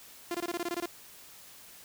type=tone bursts; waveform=sawtooth; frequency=345.9 Hz; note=F4; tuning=17 cents flat; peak=-27 dBFS; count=10; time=0.31-0.858 s; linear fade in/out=2 ms; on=35 ms; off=22 ms; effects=white hiss -52 dBFS RMS until 1.84 s